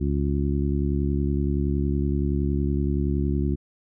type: harmonic tone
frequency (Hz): 70.7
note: C#2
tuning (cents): +35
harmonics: 1 / 2 / 3 / 4 / 5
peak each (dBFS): -24 / -27 / -29 / -30 / -31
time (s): 0-3.56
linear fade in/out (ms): 20
effects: none